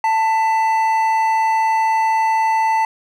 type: tone pair together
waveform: triangle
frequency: 888 / 1993.5 Hz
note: A5 / B6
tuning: +16 / +16 cents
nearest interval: octave + major second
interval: 1400 cents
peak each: -12 / -24 dBFS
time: 0.04-2.85 s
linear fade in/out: 2 ms
effects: none